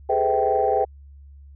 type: tone cluster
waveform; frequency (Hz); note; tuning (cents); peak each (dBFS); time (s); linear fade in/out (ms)
sine; 407.3 / 430.8 / 507 / 647 / 779; G#4 / A4 / B4 / E5 / G5; -34 / -37 / +45 / -32 / -11; -27 / -24 / -23 / -25 / -21; 0.09-0.85; 10
effects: tanh soft clip ceiling -8 dBFS + added 70 Hz sine -42 dBFS peak until 1.55 s